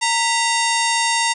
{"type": "harmonic tone with a mistuned harmonic", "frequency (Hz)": 924, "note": "A#5", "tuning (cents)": -16, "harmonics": [1, 2, 3, 4, 5, 6, 7, 8, 9, 10], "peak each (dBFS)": [-20, -23, -25, -26, -27, -28, -28, -29, -30, -30], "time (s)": [0.01, 1.34], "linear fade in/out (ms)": 20, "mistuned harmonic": 2, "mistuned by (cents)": 110, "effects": []}